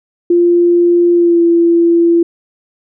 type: tone with pitch glide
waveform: sine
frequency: 347.1 to 339 Hz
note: F4 to E4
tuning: -11 to +49 cents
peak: -6 dBFS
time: 0.3-2.23 s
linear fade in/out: 5 ms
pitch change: -40 cents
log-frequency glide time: 1.13-1.42 s
effects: none